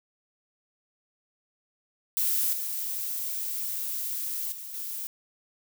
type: noise with level steps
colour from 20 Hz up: violet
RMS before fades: -26 / -32 / -40 / -35 dBFS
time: 2.17-5.07 s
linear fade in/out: 0 ms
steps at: 2.53 / 4.52 / 4.74 s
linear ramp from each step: 2 ms
effects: none